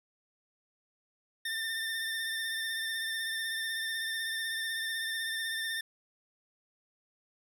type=tone with vibrato; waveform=25% pulse; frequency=1800 Hz; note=A6; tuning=39 cents sharp; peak=-29 dBFS; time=1.45-5.81 s; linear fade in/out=5 ms; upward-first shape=sine; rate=16 Hz; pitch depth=25 cents each way; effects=none